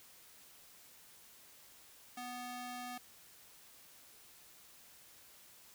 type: tone with high-pass filter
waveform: square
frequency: 246.9 Hz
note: B3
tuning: in tune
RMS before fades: -45 dBFS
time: 2.17-2.98 s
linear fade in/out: 5 ms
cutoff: 520 Hz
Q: 0.99
effects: white hiss -60 dBFS RMS until 5.74 s